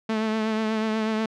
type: tone with vibrato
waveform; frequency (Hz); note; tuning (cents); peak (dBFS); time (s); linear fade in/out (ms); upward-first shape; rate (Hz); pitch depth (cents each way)
sawtooth; 218.9; A3; -9; -19; 0.09-1.26; 5; triangle; 8.2; 34
effects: low-pass 4000 Hz 12 dB/octave